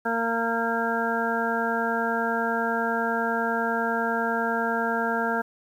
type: harmonic tone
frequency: 230 Hz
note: A#3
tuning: 23 cents flat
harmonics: 1 / 2 / 3 / 4 / 6 / 7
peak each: -30 / -30 / -30 / -30 / -30 / -30 dBFS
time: 0.05-5.42 s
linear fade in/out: 10 ms
effects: 9-bit